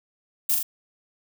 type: noise with echo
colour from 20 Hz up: violet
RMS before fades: -22 dBFS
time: 0.49-0.55 s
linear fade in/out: 5 ms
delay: 40 ms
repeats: 2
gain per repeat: -3 dB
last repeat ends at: 0.63 s
effects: none